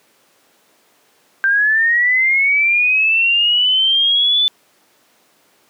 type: linear sweep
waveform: sine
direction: up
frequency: 1565 to 3520 Hz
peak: -11 dBFS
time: 1.44-4.48 s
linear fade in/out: 0 ms
effects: pink hiss -55 dBFS RMS until 5.69 s + high-pass 300 Hz 12 dB/octave